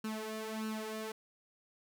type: tone with flanger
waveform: sawtooth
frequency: 218.3 Hz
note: A3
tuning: 13 cents flat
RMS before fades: -40 dBFS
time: 0.04-1.12 s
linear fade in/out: 5 ms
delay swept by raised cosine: 0.71 to 2.91 ms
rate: 1.6 Hz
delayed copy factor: +0.75
effects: none